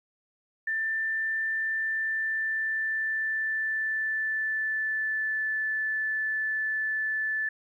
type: tone with pitch glide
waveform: sine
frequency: 1779 to 1747.4 Hz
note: A6 to A6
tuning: +19 to -12 cents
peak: -26 dBFS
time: 0.67-7.49 s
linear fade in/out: 5 ms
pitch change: -31 cents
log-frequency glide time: 1.54-5.47 s
effects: 11-bit